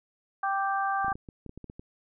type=harmonic tone; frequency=392 Hz; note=G4; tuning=in tune; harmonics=2 / 3 / 4; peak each=-28 / -30 / -33 dBFS; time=0.43-1.13 s; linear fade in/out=5 ms
type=clicks; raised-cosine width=3 ms; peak=-29 dBFS; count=11; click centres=1.046 / 1.082 / 1.119 / 1.155 / 1.288 / 1.463 / 1.494 / 1.576 / 1.643 / 1.699 / 1.795 s
effects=none